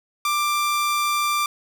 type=tone; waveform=sawtooth; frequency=1182 Hz; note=D6; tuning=11 cents sharp; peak=-16 dBFS; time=0.25-1.46 s; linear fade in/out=2 ms; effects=none